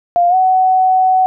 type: tone with pitch glide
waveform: sine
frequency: 698.5 to 748.6 Hz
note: F5 to F#5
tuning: 0 to +20 cents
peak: -8 dBFS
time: 0.16-1.26 s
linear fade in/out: 0 ms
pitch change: +120 cents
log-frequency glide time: 0.29-0.35 s
effects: none